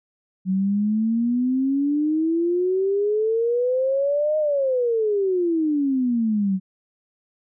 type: exponential two-way sweep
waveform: sine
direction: up then down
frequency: 185 to 621 to 185 Hz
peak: -18 dBFS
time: 0.45-6.6 s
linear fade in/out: 50 ms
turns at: 4.38 s
effects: none